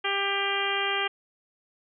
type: harmonic tone with a mistuned harmonic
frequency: 396.8 Hz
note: G4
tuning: 21 cents sharp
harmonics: 1 / 2 / 3 / 4 / 5 / 6 / 7 / 8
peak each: -33 / -33 / -33 / -33 / -33 / -33 / -33 / -33 dBFS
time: 0.04-1.08 s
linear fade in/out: 10 ms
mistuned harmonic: 7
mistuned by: +19 cents
effects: none